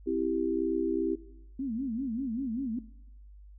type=chord; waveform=sine; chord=C major; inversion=none; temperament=equal; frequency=261.6 / 329.6 / 392 Hz; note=C4 / E4 / G4; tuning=0 / 0 / 0 cents; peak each=-33 / -30 / -31 dBFS; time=0.06-1.16 s; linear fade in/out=20 ms
type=tone with vibrato; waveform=sine; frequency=246.9 Hz; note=B3; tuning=in tune; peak=-30 dBFS; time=1.59-2.79 s; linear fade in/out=5 ms; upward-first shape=sine; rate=5.1 Hz; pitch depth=220 cents each way
effects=noise-tail reverb RT60 0.8 s tail -17 dB re dry + added 50 Hz sine -48 dBFS peak until 3.58 s